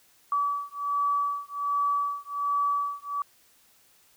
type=beating tone pair; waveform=sine; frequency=1146 / 1147.3 Hz; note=D6 / D6; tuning=-43 / -41 cents; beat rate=1.3 Hz; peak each=-28 dBFS; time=0.32-3.22 s; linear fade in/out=2 ms; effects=white hiss -61 dBFS RMS until 4.16 s